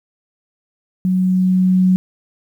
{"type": "tone with level ramp", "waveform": "sine", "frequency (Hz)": 185, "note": "F#3", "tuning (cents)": 0, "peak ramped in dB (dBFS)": [-13, -9], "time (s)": [1.05, 1.96], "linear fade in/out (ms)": 0, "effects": ["8-bit"]}